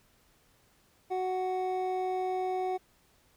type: tone pair together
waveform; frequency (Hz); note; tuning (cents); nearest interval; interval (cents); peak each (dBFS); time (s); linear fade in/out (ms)
triangle; 370.9 / 741.8; F#4 / F#5; +4 / +4; octave; 1200; -30 / -30; 1.1-2.78; 20
effects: pink hiss -66 dBFS RMS until 3.36 s